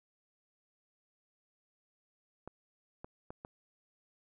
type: clicks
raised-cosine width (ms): 1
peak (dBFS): -30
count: 4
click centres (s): 2.476 / 3.045 / 3.305 / 3.449
effects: none